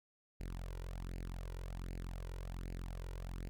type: tone with flanger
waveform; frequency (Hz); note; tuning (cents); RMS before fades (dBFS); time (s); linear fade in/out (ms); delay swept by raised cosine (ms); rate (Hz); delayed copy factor
sawtooth; 44.09; F1; +17; -44; 0.4-3.49; 0; 0.42 to 2.12; 1.3; +0.75
effects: none